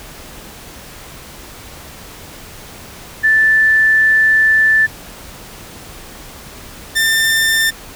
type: tone pair in turn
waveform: sine / sawtooth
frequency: 1760 / 1791.8 Hz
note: A6 / A6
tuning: 0 / +31 cents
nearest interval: unison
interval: 31 cents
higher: second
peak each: -8 dBFS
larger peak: neither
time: 3.23-4.87 / 6.95-7.71 s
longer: first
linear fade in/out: 20 ms
effects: pink hiss -35 dBFS RMS until 7.95 s